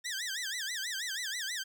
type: tone with vibrato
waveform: 15% pulse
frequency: 1760 Hz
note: A6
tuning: in tune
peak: -28 dBFS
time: 0.04-1.64 s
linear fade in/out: 20 ms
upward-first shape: sine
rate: 6.2 Hz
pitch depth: 230 cents each way
effects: none